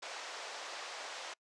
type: band-pass noise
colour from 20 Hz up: pink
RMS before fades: -45 dBFS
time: 0.02-1.34 s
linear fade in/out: 10 ms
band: 520 to 6800 Hz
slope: 24 dB/octave
effects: noise-tail reverb RT60 0.1 s tail -26 dB re dry + resampled to 22050 Hz